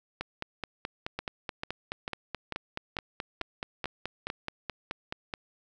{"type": "two click trains", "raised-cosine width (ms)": 0.3, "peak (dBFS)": [-17, -17], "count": [25, 8], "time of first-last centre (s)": [[0.21, 5.338], [1.19, 4.301]], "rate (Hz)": [4.68, 2.25], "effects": []}